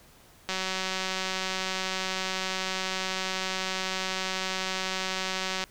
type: click train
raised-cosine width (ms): 0.2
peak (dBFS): -13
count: 969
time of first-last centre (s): 0.49-5.639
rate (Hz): 188
effects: pink hiss -56 dBFS RMS until 5.7 s